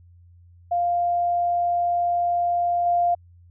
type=tone with level steps; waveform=sine; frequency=698.5 Hz; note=F5; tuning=in tune; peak=-19 / -17 dBFS; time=0.71-3.15 s; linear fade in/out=10 ms; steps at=2.86 s; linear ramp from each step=2 ms; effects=added 87 Hz sine -48 dBFS peak until 3.5 s